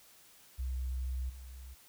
sine tone with level steps, 63.8 Hz, C2, 43 cents flat, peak -33 / -45 dBFS, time 0.58-1.75 s, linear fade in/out 20 ms, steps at 1.29 s, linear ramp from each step 10 ms, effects white hiss -60 dBFS RMS until 1.88 s

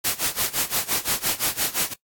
white noise with tremolo, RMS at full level -21 dBFS, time 0.04-1.94 s, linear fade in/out 10 ms, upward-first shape sine, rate 5.8 Hz, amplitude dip 90%, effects noise-tail reverb RT60 0.1 s tail -20 dB re dry + AAC 64 kbps

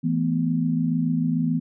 sine chord, E suspended fourth, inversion none, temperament equal, 164.81 / 220 / 246.9 Hz, E3 / A3 / B3, 0 / 0 / 0 cents, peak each -23 / -29 / -23 dBFS, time 0.03-1.6 s, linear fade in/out 20 ms, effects none

